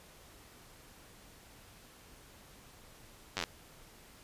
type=slowing click train; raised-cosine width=0.2 ms; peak=-16 dBFS; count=7; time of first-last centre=3.37-3.438 s; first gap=10 ms; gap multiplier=1.05; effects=pink hiss -57 dBFS RMS until 4.23 s + resampled to 32000 Hz